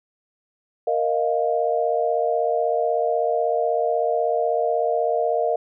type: chord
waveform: sine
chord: Bb suspended fourth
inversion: none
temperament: equal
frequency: 466.2 / 622.3 / 698.5 Hz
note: Bb4 / Eb5 / F5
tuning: 0 / 0 / 0 cents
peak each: -23 dBFS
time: 0.87-5.56 s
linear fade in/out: 5 ms
effects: none